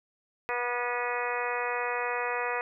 harmonic tone with a mistuned harmonic, 243.1 Hz, B3, 27 cents flat, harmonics 2 / 3 / 4 / 5 / 6 / 7 / 8 / 9 / 10, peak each -34 / -37 / -35 / -37 / -39 / -40 / -36 / -42 / -38 dBFS, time 0.49-2.61 s, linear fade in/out 0 ms, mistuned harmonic 10, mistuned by +40 cents, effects none

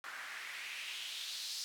white noise with band-pass filter sweep, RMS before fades -44 dBFS, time 0.04-1.64 s, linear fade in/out 0 ms, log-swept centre 1400 to 4900 Hz, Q 2.7, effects none

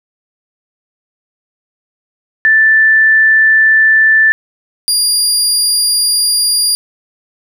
sine / 25% pulse tone pair in turn, 1763 / 4814 Hz, A6 / D8, +3 / +42 cents, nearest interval octave + perfect fourth, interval 1739 cents, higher second, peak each -5 dBFS, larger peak neither, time 2.45-4.32 / 4.88-6.75 s, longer neither, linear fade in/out 0 ms, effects none

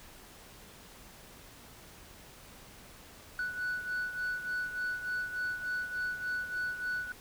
sine beating tone pair, 1480 / 1483.4 Hz, F#6 / F#6, 0 / +4 cents, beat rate 3.4 Hz, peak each -32 / -37 dBFS, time 3.39-7.12 s, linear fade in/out 2 ms, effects tanh soft clip ceiling -30 dBFS + pink hiss -53 dBFS RMS until 7.2 s

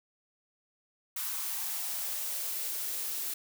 blue noise with high-pass filter sweep, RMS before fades -35 dBFS, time 1.16-3.34 s, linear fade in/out 5 ms, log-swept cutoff 1100 to 280 Hz, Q 2.5, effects none

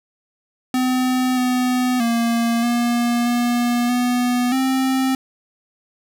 square tone with pitch steps, 254.8 / 251.2 / 232.7 / 238.3 / 240.6 / 246 / 263 Hz, C4 / B3 / A#3 / A#3 / B3 / B3 / C4, -46 / +30 / -3 / +38 / -45 / -7 / +9 cents, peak -17 dBFS, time 0.74-5.15 s, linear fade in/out 2 ms, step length 630 ms, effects none

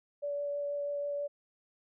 sine tone with vibrato, 575 Hz, D5, 37 cents flat, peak -32 dBFS, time 0.22-1.28 s, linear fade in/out 20 ms, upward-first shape triangle, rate 6.2 Hz, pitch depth 10 cents each way, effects none

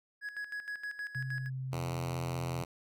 triangle tone with tremolo, 1673 Hz, G#6, 12 cents sharp, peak -34 dBFS, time 0.21-1.5 s, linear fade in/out 50 ms, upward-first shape square, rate 6.4 Hz, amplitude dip 70%
sine tone, 130.81 Hz, C3, in tune, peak -35 dBFS, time 1.15-2.63 s, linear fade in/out 10 ms
5% pulse tone with vibrato, 85.1 Hz, F2, 44 cents flat, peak -26 dBFS, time 1.72-2.65 s, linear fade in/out 10 ms, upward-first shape triangle, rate 16 Hz, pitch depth 42 cents each way
effects none

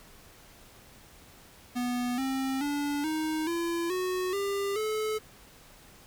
square tone with pitch steps, 245.4 / 266.1 / 288.5 / 312.8 / 339.1 / 367.7 / 398.7 / 432.2 Hz, B3 / C4 / D4 / D#4 / E4 / F#4 / G4 / A4, -11 / +29 / -31 / +9 / +49 / -11 / +29 / -31 cents, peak -29 dBFS, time 1.75-5.19 s, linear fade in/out 20 ms, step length 430 ms, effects pink hiss -54 dBFS RMS until 6.06 s

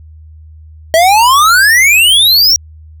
square exponential sweep, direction up, 632 to 5720 Hz, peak -5 dBFS, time 0.94-2.56 s, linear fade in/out 0 ms, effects added 78 Hz sine -32 dBFS peak until 3 s

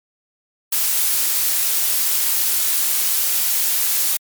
blue noise, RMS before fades -18 dBFS, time 0.72-4.17 s, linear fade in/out 5 ms, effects MP3 96 kbps

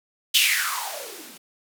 violet noise with band-pass filter sweep, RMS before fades -25 dBFS, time 0.34-1.38 s, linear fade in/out 10 ms, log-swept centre 3300 to 200 Hz, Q 7.6, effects none

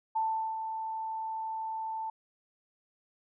sine tone with ADSR envelope, 886 Hz, A5, 12 cents sharp, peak -26 dBFS, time 0.15-2.1 s, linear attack 13 ms, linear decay 390 ms, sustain -7 dB, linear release 4 ms, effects none

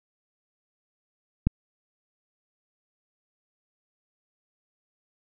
click, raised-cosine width 5 ms, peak -8 dBFS, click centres 1.47 s, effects none

